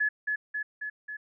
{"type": "tone with echo", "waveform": "sine", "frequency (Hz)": 1706, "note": "G#6", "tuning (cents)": 46, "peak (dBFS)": -23, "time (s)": [0, 0.09], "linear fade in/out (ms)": 10, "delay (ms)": 270, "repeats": 4, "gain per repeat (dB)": -3, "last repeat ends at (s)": 1.17, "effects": []}